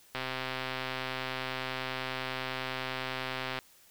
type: click train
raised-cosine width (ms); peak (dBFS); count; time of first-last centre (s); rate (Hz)
0.3; -18; 448; 0.15-3.588; 130
effects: white hiss -60 dBFS RMS until 3.9 s